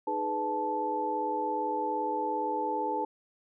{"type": "tone cluster", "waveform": "sine", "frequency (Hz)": [310.3, 419.5, 497, 874], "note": ["D#4", "G#4", "B4", "A5"], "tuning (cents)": [-5, 17, 11, -12], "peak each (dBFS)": [-37, -36, -36, -30], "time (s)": [0.07, 3.05], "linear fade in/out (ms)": 5, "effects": []}